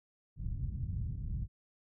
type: low-pass noise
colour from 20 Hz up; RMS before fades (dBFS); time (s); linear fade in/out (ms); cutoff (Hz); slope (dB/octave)
white; -37; 0.36-1.48; 50; 130; 24
effects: none